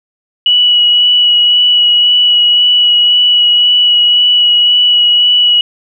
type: tone with vibrato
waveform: sine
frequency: 2932 Hz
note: F#7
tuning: 16 cents flat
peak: -5 dBFS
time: 0.46-5.61 s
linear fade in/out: 2 ms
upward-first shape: sine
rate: 1.9 Hz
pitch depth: 12 cents each way
effects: none